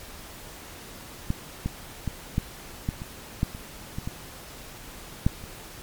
clicks, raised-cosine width 5 ms, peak -12 / -14 / -15 / -10 / -13 / -22 / -10 / -25 / -19 / -18 / -7 / -28 dBFS, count 12, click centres 1.304 / 1.66 / 2.077 / 2.381 / 2.889 / 3.019 / 3.431 / 3.549 / 3.985 / 4.075 / 5.265 / 5.439 s, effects pink hiss -43 dBFS RMS until 5.82 s + MP3 96 kbps

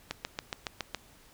click train, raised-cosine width 0.2 ms, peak -15 dBFS, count 7, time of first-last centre 0.11-0.947 s, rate 7.17 Hz, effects pink hiss -58 dBFS RMS until 1.33 s

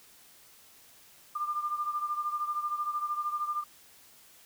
sine beating tone pair, 1196 / 1209 Hz, D6 / D6, +31 / +50 cents, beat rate 13 Hz, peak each -31 / -36 dBFS, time 1.35-3.64 s, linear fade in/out 10 ms, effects white hiss -57 dBFS RMS until 4.45 s

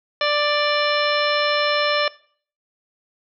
harmonic tone, 589 Hz, D5, 5 cents sharp, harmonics 1 / 2 / 3 / 4 / 5 / 6 / 7 / 9, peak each -21 / -24 / -26 / -27 / -28 / -29 / -29 / -31 dBFS, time 0.21-2.08 s, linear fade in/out 2 ms, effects noise-tail reverb RT60 0.5 s tail -21 dB re dry

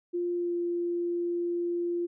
sine tone with pitch glide, 350 to 346.6 Hz, F4 to F4, +4 to -13 cents, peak -27 dBFS, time 0.13-2.07 s, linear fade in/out 20 ms, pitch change -17 cents, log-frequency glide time 0.35-0.55 s, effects none

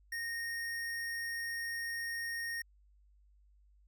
square tone, 1854 Hz, A#6, 10 cents flat, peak -37 dBFS, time 0.12-2.62 s, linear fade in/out 5 ms, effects added 50 Hz sine -62 dBFS peak until 3.87 s

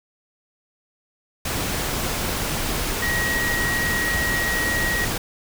sine tone in noise, 1900 Hz, A#6, 33 cents sharp, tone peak -22 dBFS, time 3.02-5.05 s, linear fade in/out 5 ms, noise pink, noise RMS -25 dBFS, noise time 1.45-5.18 s, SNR 0 dB, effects none

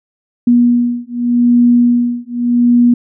sine beating tone pair, 240.6 / 241.44 Hz, B3 / B3, -45 / -39 cents, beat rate 0.84 Hz, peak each -11 dBFS, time 0.47-2.94 s, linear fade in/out 5 ms, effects none

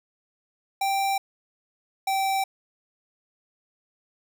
square tone pair in turn, 784 / 775.9 Hz, G5 / G5, 0 / -18 cents, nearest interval unison, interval 18 cents, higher first, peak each -23 dBFS, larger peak neither, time 0.81-1.18 / 2.07-2.44 s, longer neither, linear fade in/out 5 ms, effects none

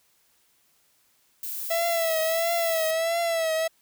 violet noise, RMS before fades -33 dBFS, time 1.43-2.91 s, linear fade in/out 2 ms
45% pulse tone with vibrato, 659.3 Hz, E5, in tune, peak -23 dBFS, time 1.7-3.68 s, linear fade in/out 10 ms, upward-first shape triangle, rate 1.5 Hz, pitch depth 67 cents each way
effects white hiss -65 dBFS RMS until 3.81 s

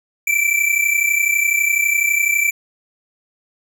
square tone pair together, 2317 / 2349 Hz, D7 / D7, -24 / 0 cents, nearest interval unison, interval 24 cents, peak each -18 dBFS, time 0.27-2.51 s, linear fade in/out 5 ms, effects none

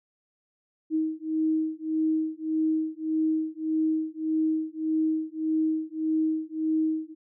sine beating tone pair, 314.8 / 316.5 Hz, D#4 / D#4, +20 / +30 cents, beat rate 1.7 Hz, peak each -27 dBFS, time 0.9-7.15 s, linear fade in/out 50 ms, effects none

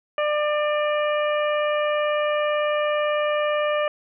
harmonic tone with a mistuned harmonic, 597 Hz, D5, 28 cents sharp, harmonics 1 / 2 / 3 / 4 / 5, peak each -21 / -27 / -31 / -33 / -35 dBFS, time 0.18-3.88 s, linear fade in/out 2 ms, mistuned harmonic 5, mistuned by -49 cents, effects none

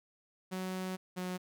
sawtooth tone pair in turn, 186.1 / 182.38 Hz, F#3 / F#3, +10 / -25 cents, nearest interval unison, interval 35 cents, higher first, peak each -32 / -32 dBFS, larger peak neither, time 0.51-0.97 / 1.16-1.38 s, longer first, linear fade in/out 20 ms, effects none

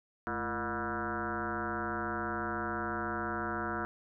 sine tone with frequency modulation, 846 Hz, G#5, 32 cents sharp, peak -32 dBFS, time 0.27-3.85 s, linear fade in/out 0 ms, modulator 126 Hz, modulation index 5.7, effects none

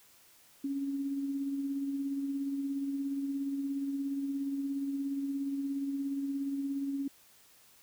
sine tone with tremolo, 277.2 Hz, C#4, in tune, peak -30 dBFS, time 0.64-7.08 s, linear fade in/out 5 ms, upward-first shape sine, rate 17 Hz, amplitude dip 35%, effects white hiss -61 dBFS RMS until 7.82 s

